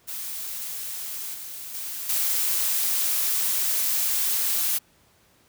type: noise with level steps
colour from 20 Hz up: blue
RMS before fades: -33 / -37 / -33 / -24 dBFS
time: 0.07-4.79 s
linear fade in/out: 20 ms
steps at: 1.34 / 1.74 / 2.09 s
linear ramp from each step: 5 ms
effects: pink hiss -60 dBFS RMS until 5.48 s + high-pass 60 Hz 12 dB/octave